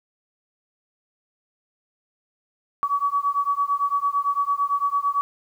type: beating tone pair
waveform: sine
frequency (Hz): 1132 / 1140.9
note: C#6 / C#6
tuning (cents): +36 / +50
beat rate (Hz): 8.9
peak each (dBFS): -23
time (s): 2.83-5.21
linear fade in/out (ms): 0
effects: 9-bit